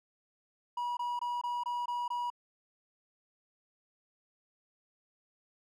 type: tone bursts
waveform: triangle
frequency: 967 Hz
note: B5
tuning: 37 cents flat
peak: -30 dBFS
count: 7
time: 0.77-2.302 s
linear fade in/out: 5 ms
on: 200 ms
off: 22 ms
effects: none